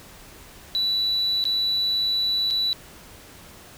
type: tone with dropouts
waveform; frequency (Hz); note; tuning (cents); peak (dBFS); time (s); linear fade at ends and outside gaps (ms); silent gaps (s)
sine; 3951; B7; 0; -19; 0.75-2.73; 0; 1.44-1.453 / 2.504-2.509
effects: tanh soft clip ceiling -17 dBFS + pink hiss -46 dBFS RMS until 3.77 s

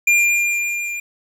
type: tone with level ramp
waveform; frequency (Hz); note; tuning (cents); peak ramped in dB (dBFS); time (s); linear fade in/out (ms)
square; 2399; D7; +36; -11 to -25; 0.07-1; 5
effects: low-pass 11000 Hz 12 dB/octave + 8-bit

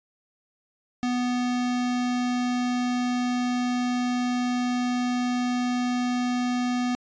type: tone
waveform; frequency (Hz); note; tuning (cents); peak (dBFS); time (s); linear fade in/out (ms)
square; 246.9; B3; 0; -24; 1.03-6.95; 0
effects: resampled to 16000 Hz

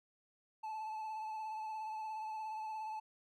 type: tone with vibrato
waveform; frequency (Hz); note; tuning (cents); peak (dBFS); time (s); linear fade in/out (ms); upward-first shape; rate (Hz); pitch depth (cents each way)
triangle; 870; A5; -20; -38; 0.63-3; 10; sine; 17; 26
effects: none

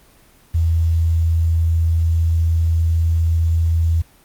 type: tone with quantisation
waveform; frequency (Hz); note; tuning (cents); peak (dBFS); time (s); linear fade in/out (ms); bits
sine; 82.41; E2; 0; -13; 0.54-4.02; 10; 7
effects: pink hiss -51 dBFS RMS until 4.24 s + Opus 24 kbps

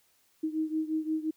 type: beating tone pair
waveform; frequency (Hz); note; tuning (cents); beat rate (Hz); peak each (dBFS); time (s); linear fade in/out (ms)
sine; 312.6 / 318.3; D#4 / D#4; +8 / +39; 5.7; -30 / -33; 0.43-1.31; 10
effects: white hiss -68 dBFS RMS until 1.36 s

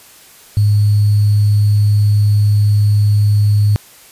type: tone with sample-and-hold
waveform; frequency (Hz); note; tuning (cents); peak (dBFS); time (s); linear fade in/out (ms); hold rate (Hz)
sine; 103.83; G#2; 0; -8; 0.57-3.76; 0; 4410
effects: white hiss -42 dBFS RMS until 4.11 s + resampled to 32000 Hz

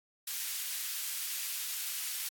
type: high-pass noise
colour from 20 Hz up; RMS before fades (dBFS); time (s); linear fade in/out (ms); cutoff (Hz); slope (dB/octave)
white; -37; 0.27-2.29; 5; 2000; 12
effects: AAC 64 kbps

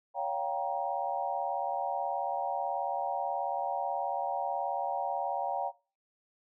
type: chord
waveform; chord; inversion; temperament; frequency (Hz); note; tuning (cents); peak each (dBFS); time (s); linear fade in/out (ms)
sine; G half-diminished seventh; second; just; 564.5 / 705.6 / 784 / 940.8; Db5 / F5 / G5 / Bb5; +31 / +18 / 0 / +16; -37 / -36 / -34 / -36; 0.14-5.72; 50
effects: noise-tail reverb RT60 0.3 s tail -17 dB re dry

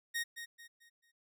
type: tone with echo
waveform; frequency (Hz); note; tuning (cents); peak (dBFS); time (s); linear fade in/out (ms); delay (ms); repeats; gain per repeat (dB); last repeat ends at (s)
sawtooth; 1864.7; A#6; 0; -30; 0.14-0.24; 20; 220; 4; -9; 1.12
effects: none

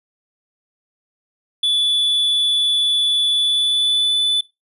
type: tone with pitch glide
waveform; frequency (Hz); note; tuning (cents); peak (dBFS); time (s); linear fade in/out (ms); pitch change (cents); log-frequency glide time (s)
triangle; 3454 to 3490; A7 to A7; -33 to -15; -13; 1.63-4.41; 5; +18; 3.33-4.14
effects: noise-tail reverb RT60 0.2 s tail -19 dB re dry + resampled to 32000 Hz

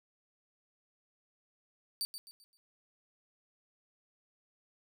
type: tone with echo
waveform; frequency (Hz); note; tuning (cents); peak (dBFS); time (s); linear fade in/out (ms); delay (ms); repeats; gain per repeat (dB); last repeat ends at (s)
sawtooth; 4612; D8; -32; -30; 2.01-2.05; 0; 130; 4; -9; 2.57
effects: none

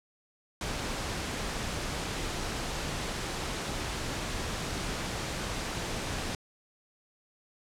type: noise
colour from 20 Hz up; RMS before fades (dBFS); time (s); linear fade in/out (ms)
pink; -34; 0.61-6.35; 2
effects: low-pass 8000 Hz 12 dB/octave

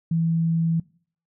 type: tone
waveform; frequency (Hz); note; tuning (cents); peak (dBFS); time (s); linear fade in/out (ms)
sine; 164.81; E3; 0; -19; 0.11-0.8; 5
effects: noise-tail reverb RT60 0.5 s tail -22 dB re dry

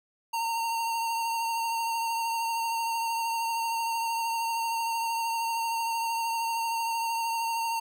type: tone with vibrato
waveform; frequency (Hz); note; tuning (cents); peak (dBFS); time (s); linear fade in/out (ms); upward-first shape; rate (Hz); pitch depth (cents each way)
square; 917; A#5; -29; -28; 0.33-7.8; 10; triangle; 13; 22
effects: none

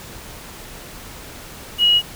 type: tone with quantisation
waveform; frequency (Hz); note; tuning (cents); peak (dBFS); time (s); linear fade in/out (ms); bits
sine; 2900; F#7; -35; -11; 1.78-2.02; 50; 6
effects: pink hiss -37 dBFS RMS until 2.15 s

